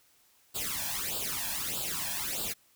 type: noise with flanger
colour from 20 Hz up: white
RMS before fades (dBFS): -34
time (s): 0.54-2.54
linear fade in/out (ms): 20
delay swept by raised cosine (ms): 0.24 to 1.22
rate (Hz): 1.6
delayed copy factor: +0.85
effects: white hiss -65 dBFS RMS until 2.75 s